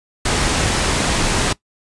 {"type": "low-pass noise", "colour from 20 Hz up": "pink", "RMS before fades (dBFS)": -18, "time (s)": [0.25, 1.53], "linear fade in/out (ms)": 5, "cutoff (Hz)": 10000, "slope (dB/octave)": 48, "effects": ["noise-tail reverb RT60 0.1 s tail -20 dB re dry", "resampled to 24000 Hz"]}